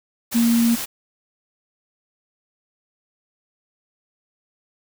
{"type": "tone in noise", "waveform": "sine", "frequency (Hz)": 233.1, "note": "A#3", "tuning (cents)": 0, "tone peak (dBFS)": -14, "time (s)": [0.34, 0.76], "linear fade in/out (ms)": 20, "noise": "white", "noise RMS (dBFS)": -28, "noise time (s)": [0.31, 0.86], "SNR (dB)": 11, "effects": []}